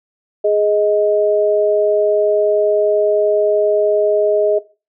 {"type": "tone pair together", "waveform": "sine", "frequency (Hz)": [416.4, 626.6], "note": ["G#4", "D#5"], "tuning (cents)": [5, 12], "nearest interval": "perfect fifth", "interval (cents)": 707, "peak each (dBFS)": -14, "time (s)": [0.44, 4.59], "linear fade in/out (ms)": 10, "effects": ["noise-tail reverb RT60 0.3 s tail -18 dB re dry"]}